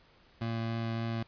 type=tone with vibrato; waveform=25% pulse; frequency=114.4 Hz; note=A#2; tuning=32 cents flat; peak=-28 dBFS; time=0.41-1.23 s; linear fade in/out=5 ms; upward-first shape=triangle; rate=3.5 Hz; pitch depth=9 cents each way; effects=pink hiss -62 dBFS RMS until 1.27 s + resampled to 11025 Hz